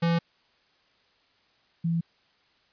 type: tone pair in turn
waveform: square / sine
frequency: 168.5 / 166.95 Hz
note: E3 / E3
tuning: +38 / +22 cents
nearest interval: unison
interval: 16 cents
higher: first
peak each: -22 / -23 dBFS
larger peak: first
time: 0.02-0.19 / 1.84-2.01 s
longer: neither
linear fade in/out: 10 ms
effects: white hiss -65 dBFS RMS until 2.72 s + resampled to 11025 Hz